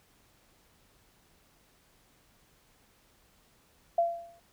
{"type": "tone with exponential decay", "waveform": "sine", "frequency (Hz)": 682, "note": "F5", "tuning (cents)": -41, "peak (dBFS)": -20, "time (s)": [3.98, 4.4], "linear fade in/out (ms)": 5, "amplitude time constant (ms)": 91, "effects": ["pink hiss -65 dBFS RMS until 4.52 s"]}